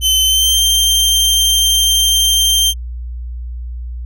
sawtooth tone with pitch glide, 3064 to 3156 Hz, G7 to G7, -40 to +11 cents, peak -7 dBFS, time 0.01-2.74 s, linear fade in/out 50 ms, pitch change +51 cents, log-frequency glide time 0.25-0.58 s, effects added 60 Hz sine -22 dBFS peak until 4.05 s

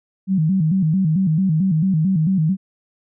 sine tone with vibrato, 173.2 Hz, F3, 14 cents flat, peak -14 dBFS, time 0.27-2.57 s, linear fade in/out 50 ms, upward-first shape square, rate 4.5 Hz, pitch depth 170 cents each way, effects none

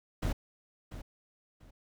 brown noise with echo, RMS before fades -31 dBFS, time 0.22-0.33 s, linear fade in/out 10 ms, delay 690 ms, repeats 2, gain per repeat -12 dB, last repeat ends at 1.71 s, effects none

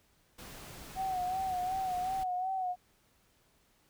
pink noise, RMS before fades -48 dBFS, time 0.38-2.24 s, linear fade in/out 10 ms
sine tone with vibrato, 744 Hz, F#5, 9 cents sharp, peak -31 dBFS, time 0.95-2.76 s, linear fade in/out 50 ms, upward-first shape sine, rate 2.7 Hz, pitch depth 54 cents each way
effects pink hiss -69 dBFS RMS until 3.89 s

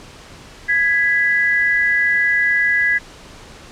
sine tone pair together, 1661.2 / 1983.5 Hz, G#6 / B6, 0 / +7 cents, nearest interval minor third, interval 307 cents, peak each -16 dBFS, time 0.68-2.99 s, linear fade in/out 20 ms, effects pink hiss -40 dBFS RMS until 3.71 s + low-pass 7000 Hz 12 dB/octave

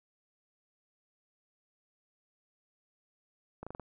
slowing click train, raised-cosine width 1 ms, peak -28 dBFS, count 5, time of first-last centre 3.63-3.797 s, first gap 36 ms, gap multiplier 1.1, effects none

